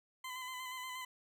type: tone with vibrato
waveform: 20% pulse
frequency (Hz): 1019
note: C6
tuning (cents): -46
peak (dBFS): -37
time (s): 0.24-1.05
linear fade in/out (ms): 5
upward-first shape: square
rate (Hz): 8.4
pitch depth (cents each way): 26
effects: none